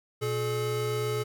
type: tone pair together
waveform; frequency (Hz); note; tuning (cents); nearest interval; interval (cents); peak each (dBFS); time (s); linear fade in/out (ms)
square; 120 / 427.6; B2 / A4; -49 / -49; octave + minor seventh; 2200; -32 / -30; 0.21-1.24; 20
effects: none